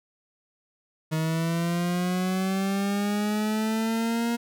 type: linear sweep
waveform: 40% pulse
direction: up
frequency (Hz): 156.9 to 236.1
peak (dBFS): -23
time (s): 1.11-4.37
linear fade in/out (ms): 20
effects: none